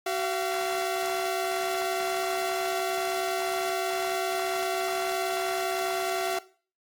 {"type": "tone pair together", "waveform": "sawtooth", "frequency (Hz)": [377.4, 685], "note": ["F#4", "F5"], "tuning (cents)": [34, -34], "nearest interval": "minor seventh", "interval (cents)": 1032, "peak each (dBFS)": [-26, -26], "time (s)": [0.06, 6.39], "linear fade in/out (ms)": 5, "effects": ["noise-tail reverb RT60 0.4 s tail -17 dB re dry", "AAC 64 kbps"]}